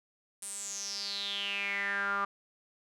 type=tone with band-pass filter sweep; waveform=sawtooth; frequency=200 Hz; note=G3; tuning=35 cents sharp; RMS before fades=-35 dBFS; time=0.42-2.25 s; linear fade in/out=5 ms; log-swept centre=9400 to 1200 Hz; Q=7.7; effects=none